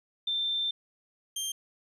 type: tone pair in turn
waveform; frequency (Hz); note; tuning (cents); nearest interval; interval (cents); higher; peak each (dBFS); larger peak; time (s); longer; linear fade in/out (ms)
sine / 20% pulse; 3570 / 3175; A7 / G7; +24 / +21; major second; 203; first; -27 / -26; second; 0.27-0.71 / 1.36-1.52; first; 5
effects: resampled to 32000 Hz + 11-bit